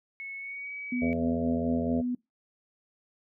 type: tone with pitch glide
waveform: sine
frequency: 2200 to 2275 Hz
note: C#7 to C#7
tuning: -14 to +44 cents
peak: -36 dBFS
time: 0.2-1.13 s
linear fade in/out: 0 ms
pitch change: +58 cents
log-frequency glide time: 0.37-0.73 s
type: tone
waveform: sine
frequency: 246.9 Hz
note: B3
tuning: in tune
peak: -27 dBFS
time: 0.92-2.15 s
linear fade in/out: 5 ms
type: harmonic tone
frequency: 83.8 Hz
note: E2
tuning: 29 cents sharp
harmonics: 1 / 2 / 3 / 5 / 6 / 7 / 8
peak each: -37 / -37 / -37 / -37 / -37 / -37 / -37 dBFS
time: 1.01-2.02 s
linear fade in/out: 20 ms
effects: noise-tail reverb RT60 0.2 s tail -23 dB re dry